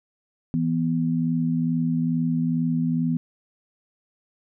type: tone pair together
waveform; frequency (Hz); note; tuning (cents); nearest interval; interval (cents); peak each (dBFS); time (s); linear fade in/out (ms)
sine; 164.59 / 246.9; E3 / B3; -2 / 0; perfect fifth; 702; -23; 0.54-3.17; 0
effects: none